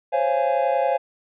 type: chord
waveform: triangle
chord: Db major seventh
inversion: third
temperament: equal with one note detuned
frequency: 523.3 / 554.4 / 686.5 / 830.6 Hz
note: C5 / Db5 / F5 / Ab5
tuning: 0 / 0 / -30 / 0 cents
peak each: -22 dBFS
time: 0.12-0.98 s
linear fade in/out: 20 ms
effects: resampled to 8000 Hz